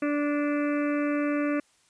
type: harmonic tone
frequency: 292.1 Hz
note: D4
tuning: 9 cents flat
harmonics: 1 / 2 / 4 / 5 / 6 / 7 / 8 / 9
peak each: -25 / -31 / -37 / -39 / -41 / -42 / -43 / -44 dBFS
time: 0.02-1.6 s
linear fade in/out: 5 ms
effects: white hiss -64 dBFS RMS until 1.89 s + resampled to 22050 Hz